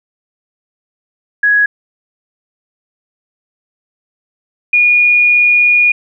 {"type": "tone pair in turn", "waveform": "sine", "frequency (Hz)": [1669, 2441], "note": ["G#6", "D#7"], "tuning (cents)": [8, -34], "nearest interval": "perfect fifth", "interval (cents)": 658, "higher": "second", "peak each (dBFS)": [-7, -6], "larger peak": "second", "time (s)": [[1.43, 1.66], [4.73, 5.92]], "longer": "second", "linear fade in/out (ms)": 5, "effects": []}